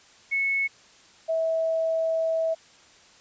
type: tone pair in turn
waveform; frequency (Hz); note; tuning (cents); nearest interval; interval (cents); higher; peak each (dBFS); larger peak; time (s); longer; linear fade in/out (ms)
sine; 2200 / 649.7; C#7 / E5; -14 / -25; octave + major sixth; 2111; first; -22; neither; 0.31-0.68 / 1.28-2.55; second; 20
effects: white hiss -54 dBFS RMS until 3.2 s + resampled to 16000 Hz